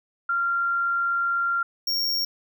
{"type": "tone pair in turn", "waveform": ["sine", "square"], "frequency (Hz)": [1384, 5536], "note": ["F6", "F8"], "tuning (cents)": [-16, -16], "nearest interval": "2 octaves", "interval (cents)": 2400, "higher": "second", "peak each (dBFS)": [-21, -23], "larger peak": "first", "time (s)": [[0.29, 1.63], [1.87, 2.25]], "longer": "first", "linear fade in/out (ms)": 5, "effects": []}